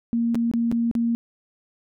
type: tone with dropouts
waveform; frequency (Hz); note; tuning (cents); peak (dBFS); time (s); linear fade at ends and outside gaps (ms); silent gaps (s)
sine; 233.1; A#3; 0; -19; 0.13-1.15; 0; 0.346-0.354 / 0.514-0.537 / 0.715-0.724 / 0.913-0.952
effects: none